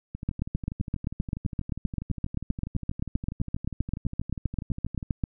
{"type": "two click trains", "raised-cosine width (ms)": 5, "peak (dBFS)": [-14, -22], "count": [39, 61], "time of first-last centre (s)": [[0.29, 5.238], [0.15, 5.028]], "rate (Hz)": [7.68, 12.3], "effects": []}